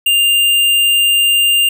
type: tone with hard clipping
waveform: sine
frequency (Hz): 2799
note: F7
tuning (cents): +3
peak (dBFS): -10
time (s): 0.06-1.69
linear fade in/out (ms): 5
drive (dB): 16
effects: none